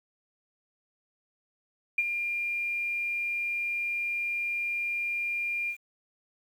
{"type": "tone with ADSR envelope", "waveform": "sine", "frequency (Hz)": 2400, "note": "D7", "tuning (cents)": 37, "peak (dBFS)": -20, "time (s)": [1.98, 5.77], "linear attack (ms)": 5, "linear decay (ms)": 38, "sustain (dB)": -8, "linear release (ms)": 79, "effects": ["9-bit"]}